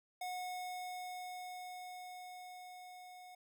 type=tone with level ramp; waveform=square; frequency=729 Hz; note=F#5; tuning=26 cents flat; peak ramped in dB=-40 to -53 dBFS; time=0.21-3.35 s; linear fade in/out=5 ms; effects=none